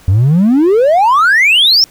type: exponential sweep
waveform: triangle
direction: up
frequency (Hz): 89 to 5580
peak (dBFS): -3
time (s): 0.08-1.84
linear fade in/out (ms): 0
effects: tanh soft clip ceiling -1 dBFS + pink hiss -43 dBFS RMS until 1.9 s